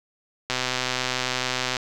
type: click train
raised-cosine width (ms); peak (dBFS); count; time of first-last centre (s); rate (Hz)
0.2; -7; 162; 0.5-1.768; 127
effects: none